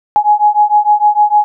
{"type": "beating tone pair", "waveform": "sine", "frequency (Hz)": [834, 840.6], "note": ["G#5", "G#5"], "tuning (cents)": [7, 21], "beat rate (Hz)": 6.6, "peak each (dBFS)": -10, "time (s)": [0.16, 1.44], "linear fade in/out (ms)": 0, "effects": []}